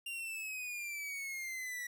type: exponential sweep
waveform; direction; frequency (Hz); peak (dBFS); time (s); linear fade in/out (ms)
45% pulse; down; 2794 to 1935; -39; 0.06-1.87; 5
effects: none